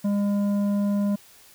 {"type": "tone with tanh clipping", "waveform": "sine", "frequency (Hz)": 202.8, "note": "G#3", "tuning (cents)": -41, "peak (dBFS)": -22, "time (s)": [0.04, 1.16], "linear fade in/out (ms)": 10, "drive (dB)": 9, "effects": ["white hiss -52 dBFS RMS until 1.54 s"]}